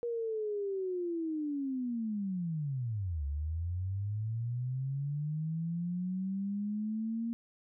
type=linear two-way sweep; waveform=sine; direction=down then up; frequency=478.3 to 69.3 to 233.5 Hz; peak=-32 dBFS; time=0.03-7.33 s; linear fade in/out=0 ms; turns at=3.25 s; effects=none